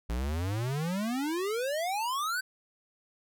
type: exponential sweep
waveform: square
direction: up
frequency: 55 to 1568 Hz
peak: -30 dBFS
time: 0.09-2.41 s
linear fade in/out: 10 ms
effects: none